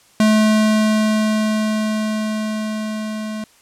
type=tone with level ramp; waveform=square; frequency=215.7 Hz; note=A3; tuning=34 cents flat; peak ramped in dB=-11 to -25 dBFS; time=0.2-3.44 s; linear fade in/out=2 ms; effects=white hiss -52 dBFS RMS until 3.61 s + low-pass 10000 Hz 12 dB/octave